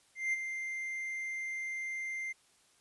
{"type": "tone with ADSR envelope", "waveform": "triangle", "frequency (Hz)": 2093, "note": "C7", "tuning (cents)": 0, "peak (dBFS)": -26, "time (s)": [0.15, 2.33], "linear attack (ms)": 180, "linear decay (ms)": 23, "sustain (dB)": -8, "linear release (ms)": 16, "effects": ["white hiss -67 dBFS RMS until 2.8 s", "resampled to 24000 Hz"]}